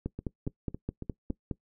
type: two click trains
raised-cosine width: 3 ms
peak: -24 / -19 dBFS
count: 5 / 8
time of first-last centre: 0.19-1.301 / 0.06-1.512 s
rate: 3.6 / 4.82 Hz
effects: noise-tail reverb RT60 0.1 s tail -21 dB re dry